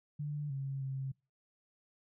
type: tone with pitch steps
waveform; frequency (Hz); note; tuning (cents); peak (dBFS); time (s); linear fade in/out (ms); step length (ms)
sine; 147.3 / 136.5 / 134.2; D3 / C#3 / C3; +6 / -26 / +44; -35; 0.19-1.12; 10; 310
effects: noise-tail reverb RT60 0.3 s tail -26 dB re dry